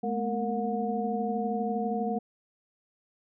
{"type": "tone cluster", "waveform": "sine", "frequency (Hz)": [212.6, 232.2, 244.8, 462.1, 723], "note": ["G#3", "A#3", "B3", "A#4", "F#5"], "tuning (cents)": [41, -7, -15, -15, -40], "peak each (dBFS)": [-31, -38, -40, -33, -32], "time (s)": [0.03, 2.19], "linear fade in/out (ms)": 10, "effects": []}